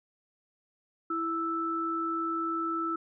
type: tone pair together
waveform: sine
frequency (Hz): 329.6 / 1318.4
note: E4 / E6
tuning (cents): 0 / 0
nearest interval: 2 octaves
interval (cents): 2400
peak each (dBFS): -33 / -30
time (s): 1.1-2.96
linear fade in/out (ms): 5
effects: none